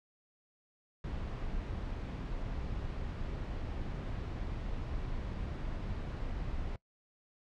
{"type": "noise", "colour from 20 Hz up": "brown", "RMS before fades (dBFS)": -38, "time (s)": [1.04, 6.76], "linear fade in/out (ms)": 2, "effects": ["noise-tail reverb RT60 0.1 s tail -21 dB re dry", "low-pass 4000 Hz 12 dB/octave"]}